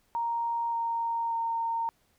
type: tone with pitch steps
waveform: sine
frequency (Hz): 932.3 / 925.3 / 918.4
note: A#5 / A#5 / A#5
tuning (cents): 0 / -13 / -26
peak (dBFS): -27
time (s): 0.15-1.89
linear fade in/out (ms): 0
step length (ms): 580
effects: pink hiss -69 dBFS RMS until 2.18 s